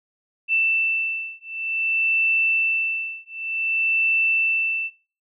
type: beating tone pair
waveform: sine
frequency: 2664 / 2664.54 Hz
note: E7 / E7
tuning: +18 / +18 cents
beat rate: 0.54 Hz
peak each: -22 dBFS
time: 0.48-4.91 s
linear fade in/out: 50 ms
effects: noise-tail reverb RT60 0.4 s tail -25 dB re dry